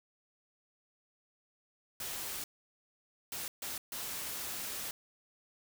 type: noise bursts at uneven times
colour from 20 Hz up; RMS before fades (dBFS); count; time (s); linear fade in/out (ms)
white; -40; 4; 2-2.44 / 3.32-3.48 / 3.62-3.78 / 3.92-4.91; 2
effects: none